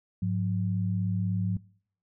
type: tone pair together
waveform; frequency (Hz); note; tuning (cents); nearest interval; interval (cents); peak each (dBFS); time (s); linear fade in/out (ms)
sine; 103.83 / 180.25; G#2 / F#3; 0 / -45; minor seventh; 955; -28; 0.22-1.57; 5
effects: noise-tail reverb RT60 0.6 s tail -24 dB re dry